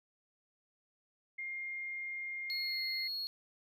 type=tone with pitch glide; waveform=sine; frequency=2120 to 2085 Hz; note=C7 to C7; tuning=+22 to -7 cents; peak=-38 dBFS; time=1.38-3.08 s; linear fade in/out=10 ms; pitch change=-29 cents; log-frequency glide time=2.61-2.82 s
type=tone; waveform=triangle; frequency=4319 Hz; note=C#8; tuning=46 cents flat; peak=-35 dBFS; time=2.5-3.27 s; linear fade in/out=0 ms
effects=none